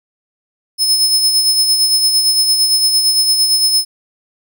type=tone with tremolo; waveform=sawtooth; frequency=5200 Hz; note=E8; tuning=24 cents flat; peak=-6 dBFS; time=0.78-3.85 s; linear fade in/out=50 ms; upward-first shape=sine; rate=8.8 Hz; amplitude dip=45%; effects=none